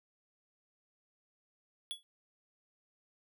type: tone with exponential decay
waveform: square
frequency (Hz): 3380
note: G#7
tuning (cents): +30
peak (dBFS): -34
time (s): 1.91-2.03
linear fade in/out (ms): 0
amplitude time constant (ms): 25
effects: none